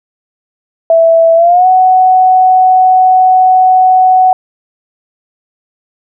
sine tone with pitch glide, 659.3 to 744.3 Hz, E5 to F#5, 0 to +10 cents, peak -3 dBFS, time 0.9-4.33 s, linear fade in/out 2 ms, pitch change +210 cents, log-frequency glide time 1.35-1.67 s, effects none

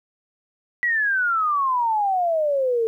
sine exponential sweep, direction down, 1964 to 442 Hz, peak -18 dBFS, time 0.83-2.87 s, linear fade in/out 0 ms, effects 10-bit

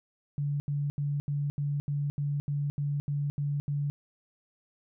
sine tone bursts, 144 Hz, D3, 34 cents flat, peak -27 dBFS, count 12, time 0.38-3.9 s, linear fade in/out 0 ms, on 220 ms, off 80 ms, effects none

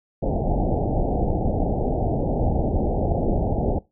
pink low-pass noise, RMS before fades -22 dBFS, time 0.22-3.79 s, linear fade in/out 10 ms, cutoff 820 Hz, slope 96 dB/octave, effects noise-tail reverb RT60 0.2 s tail -19 dB re dry

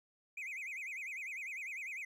triangle tone with vibrato, 2280 Hz, C#7, 48 cents sharp, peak -39 dBFS, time 0.37-2.05 s, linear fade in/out 5 ms, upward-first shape sine, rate 10 Hz, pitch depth 200 cents each way, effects none

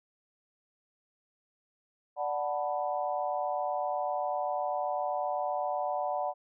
sine chord, B minor seventh, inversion first, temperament equal, 587.3 / 740 / 880 / 987.8 Hz, D5 / F#5 / A5 / B5, 0 / 0 / 0 / 0 cents, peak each -34 / -32 / -38 / -38 dBFS, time 2.16-6.34 s, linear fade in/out 50 ms, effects none

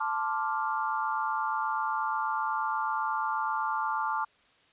sine chord, D minor seventh, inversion second, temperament equal, 880 / 1046.5 / 1174.7 / 1396.9 Hz, A5 / C6 / D6 / F6, 0 / 0 / 0 / 0 cents, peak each -31 / -36 / -32 / -35 dBFS, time 0-4.25 s, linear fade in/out 10 ms, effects white hiss -63 dBFS RMS until 4.72 s + resampled to 8000 Hz

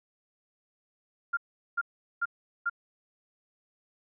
sine tone bursts, 1396.9 Hz, F6, in tune, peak -25 dBFS, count 4, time 1.33-2.698 s, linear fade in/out 10 ms, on 42 ms, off 400 ms, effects none

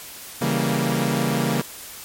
sawtooth chord, C# diminished seventh, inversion none, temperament equal, 138.59 / 164.81 / 196 / 233.1 Hz, C#3 / E3 / G3 / Bb3, 0 / 0 / 0 / 0 cents, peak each -21 / -22 / -23 / -20 dBFS, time 0.41-1.62 s, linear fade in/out 10 ms, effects white hiss -38 dBFS RMS until 2.04 s + MP3 64 kbps

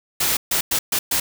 white noise bursts at uneven times, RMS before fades -20 dBFS, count 5, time 0.2-0.37 / 0.51-0.61 / 0.71-0.79 / 0.92-0.99 / 1.11-1.2 s, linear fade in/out 5 ms, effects none

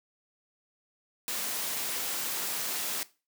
white high-pass noise, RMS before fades -33 dBFS, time 1.28-3.03 s, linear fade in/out 0 ms, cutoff 180 Hz, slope 12 dB/octave, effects noise-tail reverb RT60 0.3 s tail -18 dB re dry

